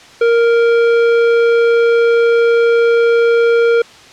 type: tone with tanh clipping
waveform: sine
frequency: 466.2 Hz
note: A#4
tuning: in tune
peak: -10 dBFS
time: 0.21-3.82 s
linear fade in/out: 5 ms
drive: 13 dB
effects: white hiss -39 dBFS RMS until 4.12 s + low-pass 5000 Hz 12 dB/octave